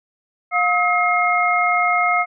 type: tone cluster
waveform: sine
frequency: 710 / 1278 / 2140 Hz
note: F5 / D#6 / C7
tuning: +28 / +46 / +38 cents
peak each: -19 dBFS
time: 0.51-2.26 s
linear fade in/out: 50 ms
effects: none